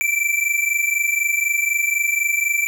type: tone pair together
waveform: square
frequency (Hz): 2325 / 2349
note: D7 / D7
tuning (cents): -18 / 0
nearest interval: unison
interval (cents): 18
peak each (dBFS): -21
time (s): 0.01-2.67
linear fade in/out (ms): 0
effects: none